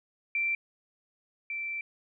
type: tone pair in turn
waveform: sine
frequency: 2349 / 2339 Hz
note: D7 / D7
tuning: 0 / -8 cents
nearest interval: unison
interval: 8 cents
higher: first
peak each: -26 / -32 dBFS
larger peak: first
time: 0.35-0.55 / 1.5-1.81 s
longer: second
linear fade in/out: 2 ms
effects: none